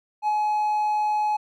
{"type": "tone with ADSR envelope", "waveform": "triangle", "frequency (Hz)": 846, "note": "G#5", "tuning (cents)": 32, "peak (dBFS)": -16, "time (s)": [0.22, 1.37], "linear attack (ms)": 58, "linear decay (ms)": 25, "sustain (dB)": -2, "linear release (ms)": 11, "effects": ["tanh soft clip ceiling -13 dBFS"]}